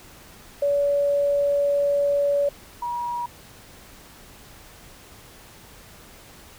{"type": "tone pair in turn", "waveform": "sine", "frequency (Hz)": [570, 958.6], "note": ["C#5", "A#5"], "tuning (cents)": [48, 48], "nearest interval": "major sixth", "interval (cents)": 900, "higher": "second", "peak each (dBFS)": [-18, -25], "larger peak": "first", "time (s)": [[0.62, 2.49], [2.82, 3.26]], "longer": "first", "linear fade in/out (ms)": 5, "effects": ["pink hiss -47 dBFS RMS until 6.58 s"]}